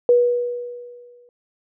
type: tone with exponential decay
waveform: sine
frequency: 485.3 Hz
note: B4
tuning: 30 cents flat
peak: -9 dBFS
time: 0.09-1.29 s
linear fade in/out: 1 ms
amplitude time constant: 260 ms
effects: none